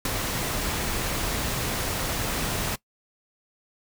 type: noise with ADSR envelope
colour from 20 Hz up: pink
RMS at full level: -24 dBFS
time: 0.05-2.76 s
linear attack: 3 ms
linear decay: 14 ms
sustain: -4 dB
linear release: 12 ms
effects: noise-tail reverb RT60 0.1 s tail -20 dB re dry